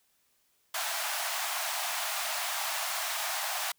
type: high-pass noise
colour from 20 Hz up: pink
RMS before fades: -33 dBFS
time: 0.74-3.72 s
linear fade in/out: 5 ms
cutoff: 630 Hz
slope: 96 dB/octave
effects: white hiss -71 dBFS RMS until 3.78 s